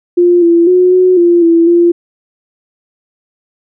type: tone with pitch steps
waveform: sine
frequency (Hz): 351.2 / 339.2 / 363.4 / 367.4 / 345.7 / 334.1 / 344.4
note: F4 / E4 / F#4 / F#4 / F4 / E4 / F4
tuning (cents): +10 / +50 / -31 / -12 / -18 / +23 / -24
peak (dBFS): -4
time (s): 0.17-1.92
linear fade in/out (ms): 10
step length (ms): 250
effects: none